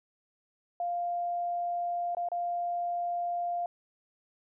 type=tone with dropouts; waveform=sine; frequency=698.5 Hz; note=F5; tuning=in tune; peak=-29 dBFS; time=0.8-3.66 s; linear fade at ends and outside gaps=2 ms; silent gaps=2.149-2.169 / 2.287-2.317 s; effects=none